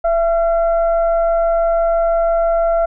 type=tone with frequency modulation; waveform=sine; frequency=670 Hz; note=E5; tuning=28 cents sharp; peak=-12 dBFS; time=0.04-2.86 s; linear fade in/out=10 ms; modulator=693 Hz; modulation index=0.43; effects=none